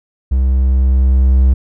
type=tone with level ramp; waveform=triangle; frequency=65 Hz; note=C2; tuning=11 cents flat; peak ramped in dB=-8 to -4 dBFS; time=0.31-1.54 s; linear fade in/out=10 ms; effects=none